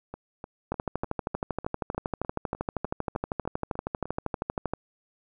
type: two click trains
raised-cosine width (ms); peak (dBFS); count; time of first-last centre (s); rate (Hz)
1; -14 / -23; 52 / 14; 0.72-4.736 / 0.14-4.056; 12.7 / 3.32
effects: none